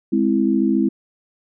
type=chord; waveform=sine; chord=Ab augmented; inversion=none; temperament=equal; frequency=207.7 / 261.6 / 329.6 Hz; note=Ab3 / C4 / E4; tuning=0 / 0 / 0 cents; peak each=-19 dBFS; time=0.12-0.89 s; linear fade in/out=10 ms; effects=none